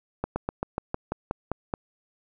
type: slowing click train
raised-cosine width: 1 ms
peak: -13 dBFS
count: 10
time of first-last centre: 0.24-1.739 s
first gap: 120 ms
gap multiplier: 1.08
effects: none